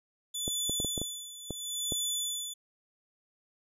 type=tone with tremolo; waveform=20% pulse; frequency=3477 Hz; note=A7; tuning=21 cents flat; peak=-24 dBFS; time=0.34-2.54 s; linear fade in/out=10 ms; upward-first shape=sine; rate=0.73 Hz; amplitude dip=80%
type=clicks; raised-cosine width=2 ms; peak=-21 dBFS; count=8; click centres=0.479 / 0.696 / 0.801 / 0.847 / 0.978 / 1.016 / 1.507 / 1.922 s
effects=none